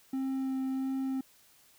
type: tone with vibrato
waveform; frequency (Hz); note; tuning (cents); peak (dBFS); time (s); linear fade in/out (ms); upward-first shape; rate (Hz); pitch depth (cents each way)
triangle; 265; C4; +22; -28; 0.13-1.21; 5; sine; 1.5; 9
effects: white hiss -62 dBFS RMS until 1.78 s